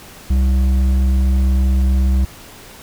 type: tone with hard clipping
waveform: sine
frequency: 65.41 Hz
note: C2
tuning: in tune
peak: -13 dBFS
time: 0.3-2.25 s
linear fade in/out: 5 ms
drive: 7 dB
effects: pink hiss -39 dBFS RMS until 2.82 s